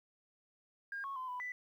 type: tone with pitch steps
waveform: sine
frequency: 1615 / 1099 / 1027 / 994 / 1988 Hz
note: G#6 / C#6 / C6 / B5 / B6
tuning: -49 / -15 / -33 / +11 / +11 cents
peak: -38 dBFS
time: 0.92-1.52 s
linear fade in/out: 2 ms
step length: 120 ms
effects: tanh soft clip ceiling -34 dBFS + 12-bit